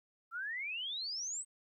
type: exponential sweep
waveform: sine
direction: up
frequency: 1317 to 8370 Hz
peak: -37 dBFS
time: 0.31-1.45 s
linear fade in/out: 50 ms
effects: 13-bit